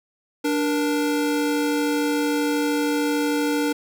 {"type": "tone pair together", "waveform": "square", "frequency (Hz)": [293.7, 471.8], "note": ["D4", "A#4"], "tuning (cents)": [0, 21], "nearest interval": "minor sixth", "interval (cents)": 821, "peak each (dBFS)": [-22, -26], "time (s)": [0.44, 3.73], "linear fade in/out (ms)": 10, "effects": []}